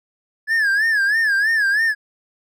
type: tone with vibrato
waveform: triangle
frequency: 1700 Hz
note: G#6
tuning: 40 cents sharp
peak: -13 dBFS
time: 0.47-1.95 s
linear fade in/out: 50 ms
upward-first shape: sine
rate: 3.1 Hz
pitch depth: 130 cents each way
effects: none